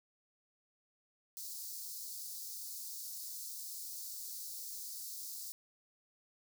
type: high-pass noise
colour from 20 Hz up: white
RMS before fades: -45 dBFS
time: 1.37-5.52 s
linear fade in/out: 0 ms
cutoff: 4300 Hz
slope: 48 dB/octave
effects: none

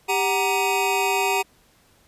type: tone cluster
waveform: square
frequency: 394.6 / 750 / 936 / 2516 Hz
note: G4 / F#5 / A#5 / D#7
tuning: +11 / +23 / +7 / +19 cents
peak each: -26 dBFS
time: 0.08-1.43 s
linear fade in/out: 20 ms
effects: pink hiss -58 dBFS RMS until 2.07 s + resampled to 32000 Hz

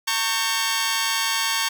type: chord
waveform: 10% pulse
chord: G diminished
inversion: first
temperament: equal with one note detuned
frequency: 908.9 / 1108.7 / 1568 Hz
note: Bb5 / Db6 / G6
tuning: -44 / 0 / 0 cents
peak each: -17 / -16 / -18 dBFS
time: 0.07-1.69 s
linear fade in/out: 10 ms
effects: none

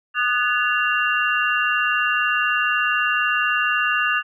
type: tone cluster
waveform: sine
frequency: 1229 / 1485 / 1711 / 2773 Hz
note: D#6 / F#6 / A6 / F7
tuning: -22 / +6 / -49 / -13 cents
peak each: -23 dBFS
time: 0.14-4.23 s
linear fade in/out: 50 ms
effects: none

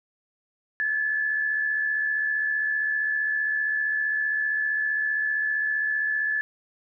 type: tone pair together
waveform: sine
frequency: 1654 / 1729.3 Hz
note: G#6 / A6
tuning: -8 / -30 cents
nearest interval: minor second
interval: 78 cents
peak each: -33 / -23 dBFS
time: 0.8-6.41 s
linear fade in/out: 0 ms
effects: none

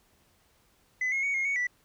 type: tone with pitch steps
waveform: sine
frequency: 2014 / 2160 / 2235 / 2146 / 2227 / 1966 Hz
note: B6 / C#7 / C#7 / C7 / C#7 / B6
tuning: +33 / -45 / +14 / +43 / +7 / -8 cents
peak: -24 dBFS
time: 1.01-1.67 s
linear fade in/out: 5 ms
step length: 110 ms
effects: tanh soft clip ceiling -24 dBFS + pink hiss -66 dBFS RMS until 1.84 s

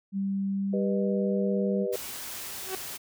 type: tone with pitch glide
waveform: sine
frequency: 196 to 197.71 Hz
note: G3 to G3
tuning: 0 to +15 cents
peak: -26 dBFS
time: 0.12-1.87 s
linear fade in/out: 50 ms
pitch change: +15 cents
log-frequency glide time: 0.5-0.8 s
type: chord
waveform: sine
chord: G augmented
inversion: none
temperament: just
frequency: 392 / 490 / 612.5 Hz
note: G4 / B4 / D#5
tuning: 0 / -14 / -27 cents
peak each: -31 / -30 / -35 dBFS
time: 0.73-1.96 s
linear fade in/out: 5 ms
type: noise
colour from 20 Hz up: white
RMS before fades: -38 dBFS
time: 1.92-2.98 s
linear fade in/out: 20 ms
type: tone with exponential growth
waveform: sawtooth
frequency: 378.1 Hz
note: F#4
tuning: 38 cents sharp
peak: -25 dBFS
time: 2.57-2.75 s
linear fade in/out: 2 ms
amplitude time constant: 38 ms
effects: none

